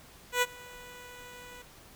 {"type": "tone with ADSR envelope", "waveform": "10% pulse", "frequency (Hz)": 492.2, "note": "B4", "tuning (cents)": -6, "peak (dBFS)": -14, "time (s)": [0.32, 1.62], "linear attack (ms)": 100, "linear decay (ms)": 35, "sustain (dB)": -24, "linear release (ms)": 3, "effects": ["pink hiss -54 dBFS RMS until 1.95 s"]}